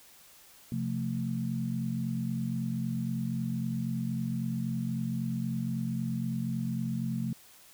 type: chord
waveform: sine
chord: F major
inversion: second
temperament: equal with one note detuned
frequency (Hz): 130.81 / 174.61 / 223.5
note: C3 / F3 / A3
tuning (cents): 0 / 0 / +27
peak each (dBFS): -34 / -35 / -33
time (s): 0.72-7.33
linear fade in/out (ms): 2
effects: white hiss -56 dBFS RMS until 7.73 s